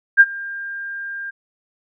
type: tone with ADSR envelope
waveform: sine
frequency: 1600 Hz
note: G6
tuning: 35 cents sharp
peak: -3 dBFS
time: 0.17-1.31 s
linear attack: 33 ms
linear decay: 44 ms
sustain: -23 dB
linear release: 16 ms
effects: none